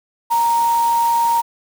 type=tone in noise; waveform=sine; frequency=932.3 Hz; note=A#5; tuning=in tune; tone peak=-13 dBFS; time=0.3-1.42 s; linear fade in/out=20 ms; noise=white; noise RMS=-31 dBFS; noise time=0.3-1.42 s; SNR=+15 dB; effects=none